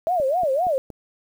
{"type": "tone with vibrato", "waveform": "sine", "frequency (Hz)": 622.3, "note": "D#5", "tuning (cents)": 0, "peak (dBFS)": -18, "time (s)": [0.07, 0.78], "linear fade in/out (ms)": 0, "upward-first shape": "sine", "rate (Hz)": 3.9, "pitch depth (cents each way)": 300}
{"type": "click train", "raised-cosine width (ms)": 2, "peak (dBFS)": -23, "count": 4, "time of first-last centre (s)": [0.2, 0.903], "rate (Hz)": 4.27}
{"effects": ["8-bit"]}